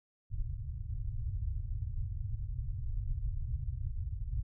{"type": "low-pass noise", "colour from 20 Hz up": "pink", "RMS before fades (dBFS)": -36, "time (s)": [0.3, 4.43], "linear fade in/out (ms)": 20, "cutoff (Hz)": 130, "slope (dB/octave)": 96, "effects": []}